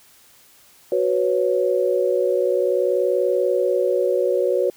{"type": "chord", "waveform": "sine", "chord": "F# suspended fourth", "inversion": "none", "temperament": "equal", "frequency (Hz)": [370, 493.9, 554.4], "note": ["F#4", "B4", "C#5"], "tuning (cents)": [0, 0, 0], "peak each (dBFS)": -21, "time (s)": [0.92, 4.7], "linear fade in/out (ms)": 2, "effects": ["white hiss -52 dBFS RMS until 4.76 s"]}